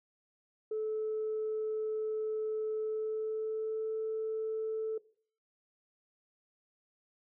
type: tone with pitch glide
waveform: sine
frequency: 434 to 439.8 Hz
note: A4 to A4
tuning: -24 to -1 cents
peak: -31 dBFS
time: 0.71-4.98 s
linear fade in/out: 5 ms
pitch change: +23 cents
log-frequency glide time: 2.78-3.94 s
effects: noise-tail reverb RT60 0.5 s tail -20 dB re dry + tanh soft clip ceiling -28 dBFS